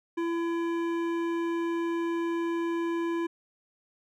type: tone with hard clipping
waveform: sine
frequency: 336.6 Hz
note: E4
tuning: 36 cents sharp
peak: -29 dBFS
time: 0.17-3.27 s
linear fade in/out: 10 ms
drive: 13 dB
effects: none